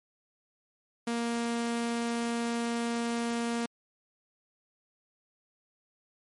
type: tone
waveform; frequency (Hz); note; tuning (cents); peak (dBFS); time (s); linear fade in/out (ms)
sawtooth; 234.3; A#3; +9; -25; 1.07-3.66; 5
effects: MP3 48 kbps